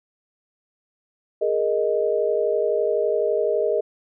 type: chord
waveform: sine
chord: Ab suspended second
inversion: none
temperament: just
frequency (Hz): 415.3 / 467.2 / 623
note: Ab4 / Bb4 / Eb5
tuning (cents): 0 / +4 / +2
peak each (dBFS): -23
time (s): 1.41-3.81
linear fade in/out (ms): 10
effects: none